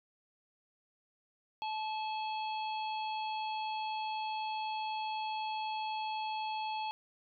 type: harmonic tone with a mistuned harmonic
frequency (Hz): 868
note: A5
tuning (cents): -24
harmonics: 1 / 3 / 4 / 5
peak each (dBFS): -35 / -45 / -47 / -49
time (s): 1.62-6.91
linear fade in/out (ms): 0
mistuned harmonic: 4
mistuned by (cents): -88
effects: none